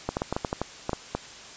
clicks, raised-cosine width 1 ms, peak -12 dBFS, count 11, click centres 0.09 / 0.169 / 0.219 / 0.326 / 0.365 / 0.448 / 0.529 / 0.616 / 0.894 / 0.932 / 1.15 s, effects white hiss -44 dBFS RMS until 1.56 s + resampled to 16000 Hz

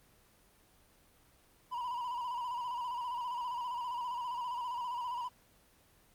triangle tone with vibrato, 975 Hz, B5, 23 cents flat, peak -33 dBFS, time 1.71-5.29 s, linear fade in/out 20 ms, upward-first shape square, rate 15 Hz, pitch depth 52 cents each way, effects pink hiss -65 dBFS RMS until 6.14 s + Opus 24 kbps

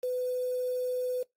sine tone with quantisation, 501 Hz, B4, 25 cents sharp, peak -28 dBFS, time 0.03-1.23 s, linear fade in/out 5 ms, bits 8, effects noise-tail reverb RT60 0.2 s tail -26 dB re dry + AAC 48 kbps

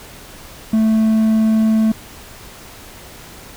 triangle tone, 220 Hz, A3, in tune, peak -9 dBFS, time 0.73-1.92 s, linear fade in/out 5 ms, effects pink hiss -38 dBFS RMS until 3.56 s

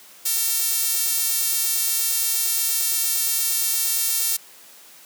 sawtooth tone with high-pass filter, 454.3 Hz, A#4, 45 cents flat, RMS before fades -22 dBFS, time 0.25-4.37 s, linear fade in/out 10 ms, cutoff 8400 Hz, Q 0.6, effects white hiss -47 dBFS RMS until 5.05 s + high-pass 200 Hz 12 dB/octave

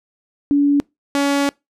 sine / sawtooth tone pair in turn, 285.7 / 281.8 Hz, D4 / C#4, -48 / +29 cents, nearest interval unison, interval 23 cents, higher first, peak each -11 dBFS, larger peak neither, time 0.51-0.8 / 1.15-1.49 s, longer second, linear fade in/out 0 ms, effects noise-tail reverb RT60 0.2 s tail -24 dB re dry + low-pass 10000 Hz 12 dB/octave

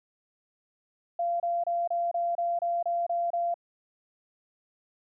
sine tone bursts, 689 Hz, F5, 24 cents flat, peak -25 dBFS, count 10, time 1.19-3.542 s, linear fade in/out 5 ms, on 210 ms, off 28 ms, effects none

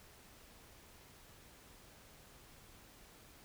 silence, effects pink hiss -60 dBFS RMS until 3.44 s

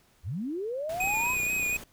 sine linear sweep, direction up, 61 to 1042 Hz, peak -30 dBFS, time 0.23-1.36 s, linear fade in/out 50 ms
pink noise, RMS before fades -44 dBFS, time 0.89-1.84 s, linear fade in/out 5 ms
square tone with vibrato, 2486 Hz, D#7, 2 cents flat, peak -27 dBFS, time 1-1.77 s, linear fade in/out 5 ms, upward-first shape sine, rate 4.1 Hz, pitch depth 31 cents each way
click train, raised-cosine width 2 ms, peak -30 dBFS, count 23, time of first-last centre 1.04-1.761 s, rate 30.5 Hz
effects pink hiss -64 dBFS RMS until 1.92 s

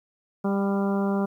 harmonic tone with a mistuned harmonic, 198.3 Hz, G3, 20 cents sharp, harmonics 1 / 2 / 3 / 4 / 5 / 6 / 7, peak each -23 / -29 / -33 / -35 / -37 / -39 / -40 dBFS, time 0.44-1.26 s, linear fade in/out 10 ms, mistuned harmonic 4, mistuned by -17 cents, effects 10-bit

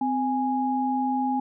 sine tone pair together, 258.2 / 828 Hz, C4 / G#5, -23 / -5 cents, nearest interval octave + minor sixth, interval 2018 cents, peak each -25 dBFS, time 0.01-1.4 s, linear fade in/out 5 ms, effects none

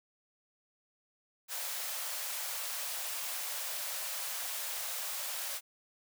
white high-pass noise, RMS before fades -38 dBFS, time 1.48-5.61 s, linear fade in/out 50 ms, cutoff 500 Hz, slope 96 dB/octave, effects none

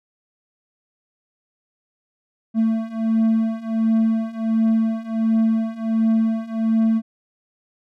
triangle beating tone pair, 222.8 / 224.2 Hz, A3 / A3, +22 / +33 cents, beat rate 1.4 Hz, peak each -19 / -17 dBFS, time 2.54-7.02 s, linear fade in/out 50 ms, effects none

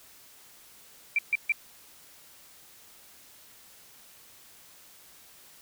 sine tone bursts, 2349 Hz, D7, in tune, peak -21 dBFS, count 3, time 1.16-1.521 s, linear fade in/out 2 ms, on 27 ms, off 140 ms, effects white hiss -54 dBFS RMS until 5.61 s

